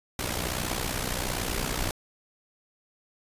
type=noise with amplitude modulation; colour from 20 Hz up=pink; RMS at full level=-27 dBFS; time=0.19-1.91 s; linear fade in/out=2 ms; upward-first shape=sine; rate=61.3 Hz; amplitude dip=70%; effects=resampled to 32000 Hz